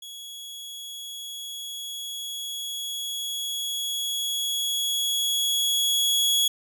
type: tone with level ramp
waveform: sawtooth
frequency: 3347 Hz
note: G#7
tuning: 13 cents sharp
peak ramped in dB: -35 to -16 dBFS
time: 0.02-6.48 s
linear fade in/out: 5 ms
effects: none